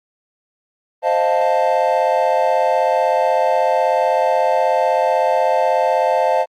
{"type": "chord", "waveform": "triangle", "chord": "F dominant seventh", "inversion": "second", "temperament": "equal", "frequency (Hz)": [523.3, 622.3, 698.5, 880], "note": ["C5", "Eb5", "F5", "A5"], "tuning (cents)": [0, 0, 0, 0], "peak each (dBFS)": -17, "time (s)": [1.02, 6.46], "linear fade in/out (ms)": 50, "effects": ["Opus 32 kbps"]}